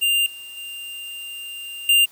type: tone with level steps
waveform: square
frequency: 2794 Hz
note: F7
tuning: in tune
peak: -17 / -36 / -32 / -13 dBFS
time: 0.01-2.06 s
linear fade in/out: 20 ms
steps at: 0.26 / 0.57 / 1.89 s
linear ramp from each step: 2 ms
effects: white hiss -51 dBFS RMS until 2.11 s + high-pass 100 Hz 12 dB/octave